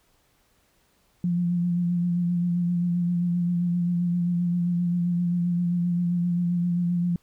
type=tone with vibrato; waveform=sine; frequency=174.61 Hz; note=F3; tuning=in tune; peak=-21 dBFS; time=1.24-7.16 s; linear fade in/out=2 ms; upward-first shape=sine; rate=7.6 Hz; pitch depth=26 cents each way; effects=pink hiss -65 dBFS RMS until 7.22 s